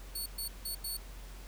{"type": "tone bursts at uneven times", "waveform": "10% pulse", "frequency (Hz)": 4435, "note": "C#8", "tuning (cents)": 0, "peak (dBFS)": -29, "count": 4, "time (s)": [[0.15, 0.26], [0.38, 0.48], [0.65, 0.75], [0.84, 0.97]], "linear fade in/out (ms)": 5, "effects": ["added 45 Hz sine -45 dBFS peak until 1.47 s", "pink hiss -54 dBFS RMS until 1.47 s"]}